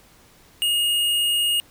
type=tone; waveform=square; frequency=2858 Hz; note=F7; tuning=39 cents sharp; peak=-19 dBFS; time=0.62-1.6 s; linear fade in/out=0 ms; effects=pink hiss -53 dBFS RMS until 1.7 s